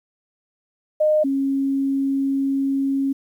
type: tone pair in turn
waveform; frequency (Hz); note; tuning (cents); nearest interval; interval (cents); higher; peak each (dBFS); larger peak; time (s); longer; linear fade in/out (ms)
sine; 613 / 273.1; D#5 / C#4; -26 / -26; octave + major second; 1400; first; -14 / -18; first; 1-1.24 / 1.24-3.13; second; 10
effects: 9-bit